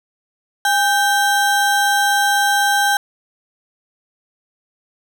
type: ring-modulated tone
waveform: square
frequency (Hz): 1186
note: D6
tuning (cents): +17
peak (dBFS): -11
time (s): 0.65-2.97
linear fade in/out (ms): 2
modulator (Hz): 374
effects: none